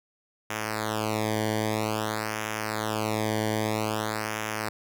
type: tone with flanger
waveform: sawtooth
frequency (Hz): 108.4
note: A2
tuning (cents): -25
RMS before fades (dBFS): -29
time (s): 0.5-4.69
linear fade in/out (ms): 5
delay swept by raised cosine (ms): 0.23 to 0.77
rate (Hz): 0.51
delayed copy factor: -1
effects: none